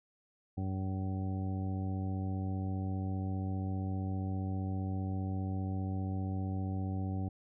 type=harmonic tone; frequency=95.1 Hz; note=F#2; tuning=48 cents sharp; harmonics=1 / 2 / 3 / 4 / 5 / 6 / 8; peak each=-34 / -39 / -42 / -52 / -54 / -54 / -48 dBFS; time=0.57-7.29 s; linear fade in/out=10 ms; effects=none